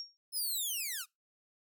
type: tone with exponential decay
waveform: sine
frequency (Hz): 5560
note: F8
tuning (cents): -9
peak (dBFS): -36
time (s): 0-0.17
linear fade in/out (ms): 0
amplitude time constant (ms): 36
type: linear sweep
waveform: 5% pulse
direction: down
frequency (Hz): 5274 to 1178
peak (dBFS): -26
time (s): 0.32-1.06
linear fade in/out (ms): 50
effects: noise-tail reverb RT60 0.2 s tail -24 dB re dry